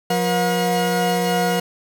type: tone cluster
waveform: 40% pulse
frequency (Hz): 179 / 480 / 719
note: F3 / B4 / F#5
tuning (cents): +43 / -49 / -50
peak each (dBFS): -21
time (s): 0.1-1.6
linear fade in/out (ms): 5
effects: none